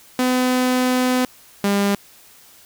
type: tone pair in turn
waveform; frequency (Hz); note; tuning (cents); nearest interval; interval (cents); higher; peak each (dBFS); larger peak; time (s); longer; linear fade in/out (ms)
sawtooth; 253 / 200.8; B3 / G3; +42 / +42; major third; 400; first; -12; neither; 0.19-1.25 / 1.64-1.95; first; 2
effects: white hiss -48 dBFS RMS until 2.65 s